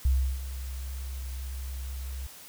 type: tone with ADSR envelope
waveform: sine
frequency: 65.41 Hz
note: C2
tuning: in tune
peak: -18 dBFS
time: 0.05-2.27 s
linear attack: 4 ms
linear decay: 330 ms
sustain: -15 dB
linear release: 6 ms
effects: tanh soft clip ceiling -16 dBFS + white hiss -48 dBFS RMS until 2.48 s